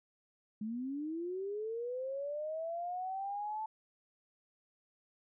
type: linear sweep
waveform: sine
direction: up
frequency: 207.7 to 880 Hz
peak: -36 dBFS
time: 0.61-3.66 s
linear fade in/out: 5 ms
effects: none